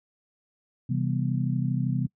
sine chord, C major seventh, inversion none, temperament just, 130.81 / 163.52 / 196.22 / 245.3 Hz, C3 / E3 / G3 / B3, 0 / -14 / +2 / -12 cents, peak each -26 / -30 / -32 / -32 dBFS, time 0.89-2.07 s, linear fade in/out 10 ms, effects noise-tail reverb RT60 0.1 s tail -25 dB re dry

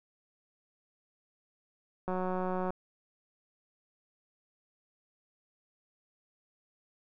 click train, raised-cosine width 1 ms, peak -21 dBFS, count 116, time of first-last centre 2.08-2.705 s, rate 184 Hz, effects none

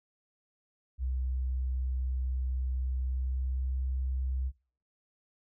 sine tone with pitch glide, 64 to 64.89 Hz, C2 to C2, -38 to -14 cents, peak -29 dBFS, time 0.98-4.52 s, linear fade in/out 50 ms, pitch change +24 cents, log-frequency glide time 2.81-3.79 s, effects noise-tail reverb RT60 0.5 s tail -23 dB re dry

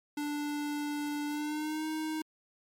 square tone with pitch glide, 293.7 to 313 Hz, D4 to D#4, 0 to +10 cents, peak -33 dBFS, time 0.17-2.22 s, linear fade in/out 5 ms, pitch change +110 cents, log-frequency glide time 1.27-1.86 s, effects MP3 64 kbps

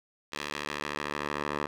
10% pulse tone with band-pass filter sweep, 73.42 Hz, D2, in tune, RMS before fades -35 dBFS, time 0.32-1.67 s, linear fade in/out 10 ms, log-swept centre 3000 to 1100 Hz, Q 0.78, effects none

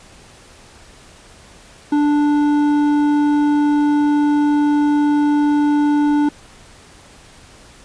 triangle tone with hard clipping, 293.7 Hz, D4, in tune, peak -14 dBFS, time 1.92-6.29 s, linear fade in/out 5 ms, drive 12 dB, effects pink hiss -44 dBFS RMS until 7.84 s + resampled to 22050 Hz

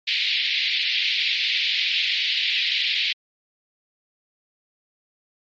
white band-pass noise, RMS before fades -23 dBFS, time 0.07-3.13 s, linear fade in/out 10 ms, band 2100 to 4200 Hz, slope 48 dB/octave, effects MP3 32 kbps

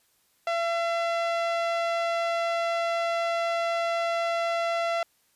sawtooth tone with low-pass filter, 676 Hz, E5, 43 cents sharp, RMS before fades -27 dBFS, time 0.47-5.03 s, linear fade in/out 2 ms, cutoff 3800 Hz, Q 0.62, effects white hiss -67 dBFS RMS until 5.35 s + resampled to 32000 Hz

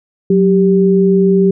sine tone pair together, 184.86 / 392 Hz, F#3 / G4, -1 / 0 cents, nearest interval octave + minor second, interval 1301 cents, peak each -10 dBFS, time 0.3-1.51 s, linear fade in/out 5 ms, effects none

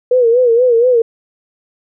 sine tone with vibrato, 481.8 Hz, B4, 43 cents flat, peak -7 dBFS, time 0.11-1.02 s, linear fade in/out 5 ms, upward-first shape sine, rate 4.2 Hz, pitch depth 98 cents each way, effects none

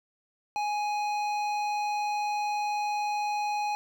sine tone with hard clipping, 833 Hz, G#5, 5 cents sharp, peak -29 dBFS, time 0.56-3.75 s, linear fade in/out 0 ms, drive 12 dB, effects none

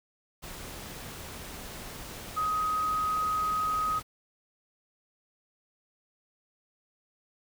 sine tone in noise, 1258 Hz, D#6, 19 cents sharp, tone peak -26 dBFS, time 2.36-4 s, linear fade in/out 20 ms, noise pink, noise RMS -42 dBFS, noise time 0.42-4.03 s, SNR +13 dB, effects none

